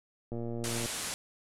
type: click train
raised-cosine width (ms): 2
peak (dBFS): -25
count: 64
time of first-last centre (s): 0.32-0.858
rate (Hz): 117
type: low-pass noise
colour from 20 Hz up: white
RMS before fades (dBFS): -37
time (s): 0.64-1.14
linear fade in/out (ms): 0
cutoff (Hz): 11000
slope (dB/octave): 48
effects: none